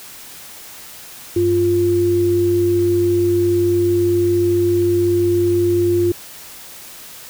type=tone pair together; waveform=sine; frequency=98 / 349.2 Hz; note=G2 / F4; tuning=0 / 0 cents; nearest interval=octave + minor seventh; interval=2200 cents; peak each=-22 / -13 dBFS; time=1.36-6.12 s; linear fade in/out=5 ms; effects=white hiss -37 dBFS RMS until 7.29 s